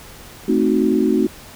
sine chord, A diminished seventh, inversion none, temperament equal, 220 / 261.6 / 311.1 / 370 Hz, A3 / C4 / Eb4 / Gb4, 0 / 0 / 0 / 0 cents, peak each -19 dBFS, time 0.48-1.27 s, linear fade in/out 5 ms, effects pink hiss -40 dBFS RMS until 1.55 s

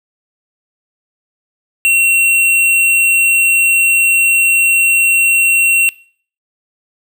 sine tone with hard clipping, 2729 Hz, F7, 41 cents flat, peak -9 dBFS, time 1.85-5.89 s, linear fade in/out 0 ms, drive 14 dB, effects noise-tail reverb RT60 0.5 s tail -22 dB re dry

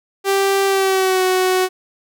sawtooth tone with pitch glide, 392 to 371.1 Hz, G4 to F#4, 0 to +5 cents, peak -10 dBFS, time 0.24-1.69 s, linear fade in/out 50 ms, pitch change -95 cents, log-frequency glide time 0.66-1.23 s, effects none

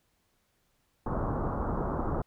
pink low-pass noise, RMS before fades -31 dBFS, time 1.06-2.22 s, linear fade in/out 5 ms, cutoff 1300 Hz, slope 48 dB/octave, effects pink hiss -73 dBFS RMS until 2.26 s

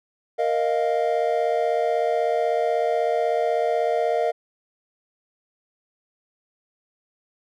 triangle chord, Bb suspended fourth, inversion none, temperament equal, 466.2 / 622.3 / 698.5 Hz, Bb4 / Eb5 / F5, 0 / 0 / 0 cents, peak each -22 dBFS, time 0.38-4.32 s, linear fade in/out 20 ms, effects none

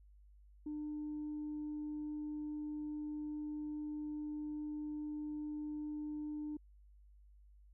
sine tone, 300.4 Hz, D4, 39 cents sharp, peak -38 dBFS, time 0.66-6.57 s, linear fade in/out 5 ms, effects tanh soft clip ceiling -36 dBFS + added 50 Hz sine -59 dBFS peak until 7.73 s

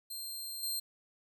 15% pulse tone with level steps, 4175 Hz, C8, 5 cents flat, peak -33 / -27 dBFS, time 0.1-0.8 s, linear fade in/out 10 ms, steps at 0.63 s, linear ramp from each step 2 ms, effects none

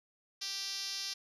5% pulse tone with band-pass filter, 392 Hz, G4, in tune, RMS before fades -39 dBFS, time 0.41-1.14 s, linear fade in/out 10 ms, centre 5400 Hz, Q 2.9, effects none

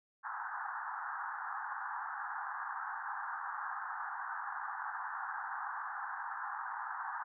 pink band-pass noise, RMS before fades -41 dBFS, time 0.23-7.24 s, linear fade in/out 20 ms, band 790 to 1700 Hz, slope 96 dB/octave, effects none

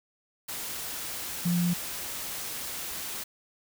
sine tone in noise, 174.61 Hz, F3, in tune, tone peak -23 dBFS, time 1.45-1.74 s, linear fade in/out 10 ms, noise white, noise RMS -36 dBFS, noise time 0.48-3.24 s, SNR +10 dB, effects none

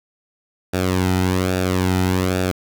sawtooth tone with flanger, 92.3 Hz, F#2, 4 cents flat, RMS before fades -19 dBFS, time 0.73-2.52 s, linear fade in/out 10 ms, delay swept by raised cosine 0.96 to 1.82 ms, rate 1.2 Hz, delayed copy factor -0.7, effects 7-bit

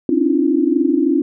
sine tone cluster, 264.7 / 286.9 / 310.5 / 343.2 Hz, C4 / D4 / D#4 / F4, +20 / -40 / -3 / -30 cents, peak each -18 dBFS, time 0.09-1.22 s, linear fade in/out 2 ms, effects none

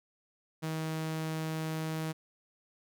sawtooth tone, 158.8 Hz, D#3, 36 cents sharp, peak -29 dBFS, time 0.62-2.13 s, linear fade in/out 20 ms, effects none

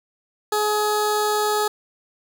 15% pulse tone with notch filter, 421.9 Hz, G#4, 27 cents sharp, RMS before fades -21 dBFS, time 0.52-1.68 s, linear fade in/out 5 ms, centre 2100 Hz, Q 1.7, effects none

